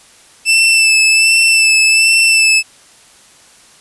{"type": "tone with vibrato", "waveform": "sawtooth", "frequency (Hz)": 2648, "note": "E7", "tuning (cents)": 7, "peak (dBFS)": -4, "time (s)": [0.45, 2.63], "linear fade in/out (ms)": 50, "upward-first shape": "sine", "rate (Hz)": 1.3, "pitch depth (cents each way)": 24, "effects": ["white hiss -44 dBFS RMS until 3.8 s", "resampled to 24000 Hz"]}